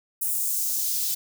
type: noise with high-pass filter sweep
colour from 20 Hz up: blue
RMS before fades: -26 dBFS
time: 0.21-1.15 s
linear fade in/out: 10 ms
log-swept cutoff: 9800 to 3800 Hz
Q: 1.3
effects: none